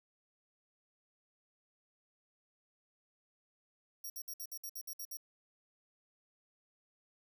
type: tone bursts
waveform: 5% pulse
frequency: 5650 Hz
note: F8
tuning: 19 cents sharp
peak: -36 dBFS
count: 10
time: 4.04-5.171 s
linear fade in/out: 5 ms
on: 60 ms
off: 59 ms
effects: none